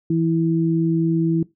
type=tone pair together; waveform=sine; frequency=164.81 / 327.9 Hz; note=E3 / E4; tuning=0 / -9 cents; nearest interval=octave; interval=1191 cents; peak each=-19 dBFS; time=0.1-1.43 s; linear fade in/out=5 ms; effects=noise-tail reverb RT60 0.2 s tail -20 dB re dry